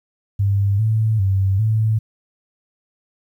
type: tone with pitch steps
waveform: sine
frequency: 99.8 / 110 / 96.6 / 109.7 Hz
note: G2 / A2 / G2 / A2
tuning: +32 / 0 / -25 / -5 cents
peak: -14 dBFS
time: 0.39-1.99 s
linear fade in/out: 10 ms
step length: 400 ms
effects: 9-bit